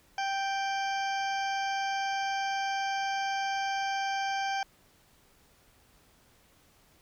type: harmonic tone with a mistuned harmonic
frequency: 784 Hz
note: G5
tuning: in tune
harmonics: 1 / 2 / 3 / 4 / 6 / 7 / 8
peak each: -30 / -36 / -40 / -42 / -46 / -47 / -48 dBFS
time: 0.18-4.63 s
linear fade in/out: 2 ms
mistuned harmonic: 7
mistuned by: -24 cents
effects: pink hiss -63 dBFS RMS until 7.01 s